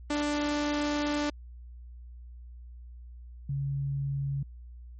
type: tone pair in turn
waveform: sawtooth / sine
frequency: 294 / 138.75 Hz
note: D4 / C#3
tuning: +2 / +2 cents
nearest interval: octave + minor second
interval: 1300 cents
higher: first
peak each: -23 / -28 dBFS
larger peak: first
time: 0.1-1.3 / 3.49-4.43 s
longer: first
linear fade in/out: 5 ms
effects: added 60 Hz sine -43 dBFS peak until 4.99 s + MP3 32 kbps